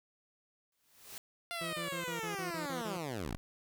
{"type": "noise with exponential growth", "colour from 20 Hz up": "white", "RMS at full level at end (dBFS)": -44, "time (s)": [0.72, 1.18], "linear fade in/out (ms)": 2, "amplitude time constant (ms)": 99}
{"type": "linear sweep", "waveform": "10% pulse", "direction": "down", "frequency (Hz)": [699, 35.31], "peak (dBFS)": -29, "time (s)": [1.51, 3.37], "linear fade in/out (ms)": 0}
{"type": "tone bursts", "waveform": "20% pulse", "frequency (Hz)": 169.7, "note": "F3", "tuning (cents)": -49, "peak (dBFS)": -36, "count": 9, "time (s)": [1.61, 2.97], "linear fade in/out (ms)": 2, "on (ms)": 120, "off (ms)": 35}
{"effects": []}